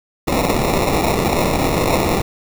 white noise with sample-and-hold, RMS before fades -17 dBFS, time 0.27-2.22 s, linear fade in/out 10 ms, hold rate 1575 Hz, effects none

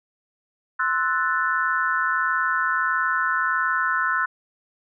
sine chord, F# half-diminished seventh, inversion second, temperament equal, 1046.5 / 1318.5 / 1480 / 1760 Hz, C6 / E6 / F#6 / A6, 0 / 0 / 0 / 0 cents, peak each -27 / -25 / -23 / -28 dBFS, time 0.79-4.26 s, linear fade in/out 10 ms, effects none

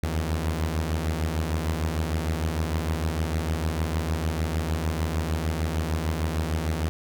sawtooth beating tone pair, 78.3 / 84.9 Hz, D#2 / F2, +11 / -48 cents, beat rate 6.6 Hz, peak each -22 / -26 dBFS, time 0.03-6.89 s, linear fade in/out 0 ms, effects none

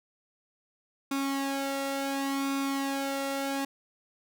sawtooth tone with flanger, 274.6 Hz, C#4, 16 cents flat, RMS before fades -31 dBFS, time 1.11-3.65 s, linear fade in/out 5 ms, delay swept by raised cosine 0.82 to 1.48 ms, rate 0.7 Hz, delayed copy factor +0.65, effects none

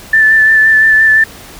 sine tone with vibrato, 1760 Hz, A6, in tune, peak -4 dBFS, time 0.13-1.24 s, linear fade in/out 5 ms, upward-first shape sine, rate 5.8 Hz, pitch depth 19 cents each way, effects pink hiss -33 dBFS RMS until 1.59 s

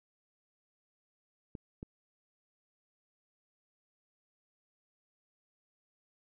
clicks, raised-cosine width 3 ms, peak -29 dBFS, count 2, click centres 1.552 / 1.829 s, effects none

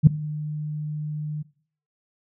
sine tone with ADSR envelope, 151.2 Hz, D#3, 49 cents flat, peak -4 dBFS, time 0.03-1.43 s, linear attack 39 ms, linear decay 5 ms, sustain -23 dB, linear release 16 ms, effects noise-tail reverb RT60 0.5 s tail -19 dB re dry + tanh soft clip ceiling 0 dBFS

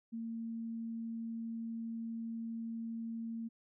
sine tone, 228.1 Hz, A#3, 37 cents flat, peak -38 dBFS, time 0.12-3.49 s, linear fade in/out 20 ms, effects none

